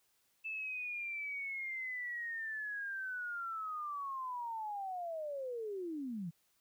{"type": "linear sweep", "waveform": "sine", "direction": "down", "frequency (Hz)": [2640, 155.56], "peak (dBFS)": -38, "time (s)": [0.44, 6.31], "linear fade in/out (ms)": 20, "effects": ["white hiss -75 dBFS RMS until 6.6 s"]}